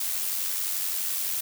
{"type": "noise with amplitude modulation", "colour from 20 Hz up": "blue", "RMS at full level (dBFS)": -27, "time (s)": [0, 1.41], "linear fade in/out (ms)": 5, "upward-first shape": "sine", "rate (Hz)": 91.6, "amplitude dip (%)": 40, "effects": []}